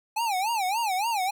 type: tone with vibrato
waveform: square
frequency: 830.6 Hz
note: G#5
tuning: in tune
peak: -25 dBFS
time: 0.16-1.31 s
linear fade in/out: 10 ms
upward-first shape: sine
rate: 3.5 Hz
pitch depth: 220 cents each way
effects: none